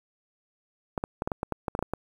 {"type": "clicks", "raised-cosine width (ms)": 1, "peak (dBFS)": -14, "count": 12, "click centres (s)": [0.978, 1.039, 1.221, 1.275, 1.318, 1.431, 1.523, 1.682, 1.751, 1.791, 1.826, 1.936], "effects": ["8-bit"]}